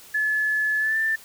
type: tone with pitch glide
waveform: sine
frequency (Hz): 1719 to 1776.5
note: A6 to A6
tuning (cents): -41 to +16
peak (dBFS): -20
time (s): 0.14-1.16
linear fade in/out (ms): 10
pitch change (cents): +57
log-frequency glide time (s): 0.79-0.98
effects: white hiss -47 dBFS RMS until 1.24 s